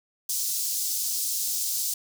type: high-pass noise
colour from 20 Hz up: pink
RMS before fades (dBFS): -28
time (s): 0.29-1.94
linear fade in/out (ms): 5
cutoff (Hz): 5100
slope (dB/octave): 24
effects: none